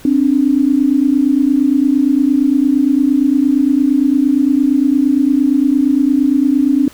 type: tone pair together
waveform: sine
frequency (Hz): 264.2 / 292.9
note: C4 / D4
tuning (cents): +17 / -5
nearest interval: major second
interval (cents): 178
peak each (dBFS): -12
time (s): 0.05-6.88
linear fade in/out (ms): 2
effects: pink hiss -41 dBFS RMS until 6.93 s